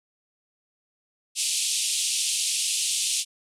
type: band-pass noise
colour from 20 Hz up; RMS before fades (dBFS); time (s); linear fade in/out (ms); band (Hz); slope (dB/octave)
white; -26; 1.35-3.25; 50; 2600 to 10000; 48
effects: none